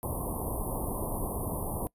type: band-stop noise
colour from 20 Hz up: pink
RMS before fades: -33 dBFS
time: 0.03-1.87 s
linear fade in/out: 0 ms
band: 1100 to 9400 Hz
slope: 96 dB/octave
effects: noise-tail reverb RT60 0.1 s tail -22 dB re dry + resampled to 32000 Hz